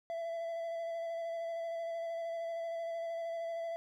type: tone with vibrato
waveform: triangle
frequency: 668 Hz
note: E5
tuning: 23 cents sharp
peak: -34 dBFS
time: 0.1-3.76 s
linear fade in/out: 0 ms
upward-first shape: square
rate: 13 Hz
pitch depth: 13 cents each way
effects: none